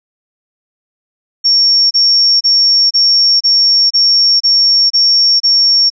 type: tone bursts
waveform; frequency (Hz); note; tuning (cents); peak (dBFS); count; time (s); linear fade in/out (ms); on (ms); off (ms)
sine; 5500; F8; -27; -6; 9; 1.44-5.902; 20; 470; 29
effects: none